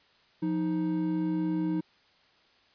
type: tone pair together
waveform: triangle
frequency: 175.8 / 313.2 Hz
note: F3 / D#4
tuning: +12 / +11 cents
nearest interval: minor seventh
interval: 999 cents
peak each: -29 / -26 dBFS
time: 0.42-1.81 s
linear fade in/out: 10 ms
effects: white hiss -63 dBFS RMS until 2.74 s + resampled to 11025 Hz